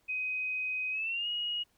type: tone with pitch glide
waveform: sine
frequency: 2514 to 2888 Hz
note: D#7 to F#7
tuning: +17 to -43 cents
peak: -31 dBFS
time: 0.08-1.64 s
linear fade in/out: 20 ms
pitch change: +240 cents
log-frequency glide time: 0.91-1.28 s
effects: pink hiss -71 dBFS RMS until 1.77 s